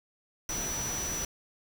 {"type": "tone in noise", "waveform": "sine", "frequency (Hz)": 5910, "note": "F#8", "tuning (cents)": -3, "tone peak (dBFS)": -33, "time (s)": [0.49, 1.25], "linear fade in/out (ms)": 2, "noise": "pink", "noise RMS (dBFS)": -37, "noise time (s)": [0.49, 1.25], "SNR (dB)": 1, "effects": []}